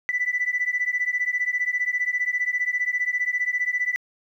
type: beating tone pair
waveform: sine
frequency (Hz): 1975.5 / 1990.5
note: B6 / B6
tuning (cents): 0 / +13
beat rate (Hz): 15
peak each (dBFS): -24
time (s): 0.09-3.96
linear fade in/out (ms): 0
effects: tanh soft clip ceiling -15 dBFS + 10-bit